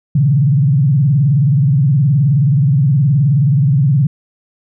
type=tone with vibrato; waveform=sine; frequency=139.1 Hz; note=C#3; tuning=6 cents sharp; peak=-8 dBFS; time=0.15-4.07 s; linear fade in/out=5 ms; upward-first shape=sine; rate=19 Hz; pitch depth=230 cents each way; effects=none